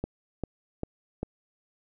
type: click train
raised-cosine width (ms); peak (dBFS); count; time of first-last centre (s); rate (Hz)
2; -17; 4; 0.04-1.23; 2.52
effects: none